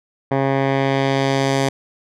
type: tone with low-pass filter sweep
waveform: 10% pulse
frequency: 136.1 Hz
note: C#3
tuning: 31 cents flat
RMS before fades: -18 dBFS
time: 0.31-1.69 s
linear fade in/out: 5 ms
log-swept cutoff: 1400 to 8100 Hz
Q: 0.94
effects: none